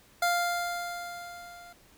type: tone with level ramp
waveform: 25% pulse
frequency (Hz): 698.5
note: F5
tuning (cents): 0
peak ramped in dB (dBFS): -19 to -44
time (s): 0.22-1.73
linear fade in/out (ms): 5
effects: pink hiss -59 dBFS RMS until 1.97 s